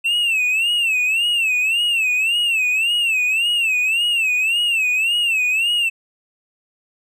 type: tone with vibrato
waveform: triangle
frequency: 2671 Hz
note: E7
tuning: 22 cents sharp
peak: -14 dBFS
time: 0.04-5.9 s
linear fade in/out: 20 ms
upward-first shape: sine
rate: 1.8 Hz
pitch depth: 140 cents each way
effects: none